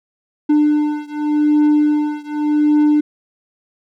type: beating tone pair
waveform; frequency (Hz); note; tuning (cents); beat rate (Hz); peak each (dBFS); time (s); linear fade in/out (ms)
triangle; 298.4 / 299.26; D4 / D4; +28 / +33; 0.86; -13 / -14; 0.49-3.01; 10
effects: none

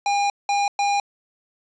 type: tone bursts at uneven times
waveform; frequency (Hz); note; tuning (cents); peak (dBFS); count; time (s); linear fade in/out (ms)
square; 809; G#5; -46; -19; 3; 0.06-0.3 / 0.49-0.68 / 0.79-1; 2
effects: resampled to 16000 Hz + 8-bit

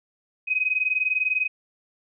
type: tone pair together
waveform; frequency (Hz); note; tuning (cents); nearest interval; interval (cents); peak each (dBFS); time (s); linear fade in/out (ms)
sine; 2509 / 2529; D#7 / D#7; +14 / +28; unison; 14; -24; 0.47-1.48; 20
effects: none

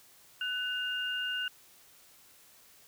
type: tone pair together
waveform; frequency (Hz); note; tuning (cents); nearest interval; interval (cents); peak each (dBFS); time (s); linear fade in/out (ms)
sine; 1493.3 / 2819; F#6 / F7; +16 / +16; major seventh; 1100; -34 / -34; 0.41-1.48; 2
effects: white hiss -59 dBFS RMS until 2.87 s

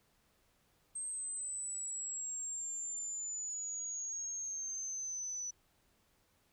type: exponential sweep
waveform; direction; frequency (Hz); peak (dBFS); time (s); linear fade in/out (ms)
sine; down; 8372 to 5940; -38; 0.95-5.51; 10
effects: pink hiss -73 dBFS RMS until 6.52 s

